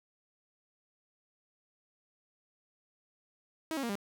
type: tone with pitch steps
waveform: sawtooth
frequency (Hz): 320 / 273.8 / 234.3 / 200.4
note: D#4 / C#4 / A#3 / G3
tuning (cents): +49 / -21 / +9 / +38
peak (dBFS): -29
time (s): 3.71-3.954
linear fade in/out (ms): 0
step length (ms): 61
effects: none